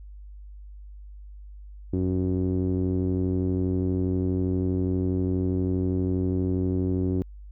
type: tone with low-pass filter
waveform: sawtooth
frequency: 92.4 Hz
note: F#2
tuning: 2 cents flat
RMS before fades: -25 dBFS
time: 1.93-7.22 s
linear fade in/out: 0 ms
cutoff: 330 Hz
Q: 3.9
effects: added 50 Hz sine -40 dBFS peak until 7.51 s